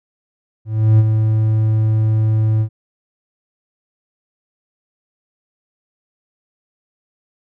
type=tone with ADSR envelope; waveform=triangle; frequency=109.3 Hz; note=A2; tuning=11 cents flat; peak=-4 dBFS; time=0.65-2.69 s; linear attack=340 ms; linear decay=39 ms; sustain=-6 dB; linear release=79 ms; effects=none